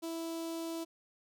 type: tone with notch filter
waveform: sawtooth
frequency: 329.6 Hz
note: E4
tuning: in tune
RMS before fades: -39 dBFS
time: 0.02-0.85 s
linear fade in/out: 20 ms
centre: 1800 Hz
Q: 0.85
effects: none